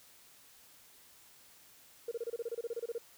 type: tone bursts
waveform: sine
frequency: 467 Hz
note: A#4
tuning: 3 cents sharp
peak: -33 dBFS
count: 15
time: 2.08-2.982 s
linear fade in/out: 5 ms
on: 34 ms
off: 28 ms
effects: tanh soft clip ceiling -29 dBFS + white hiss -60 dBFS RMS until 3.17 s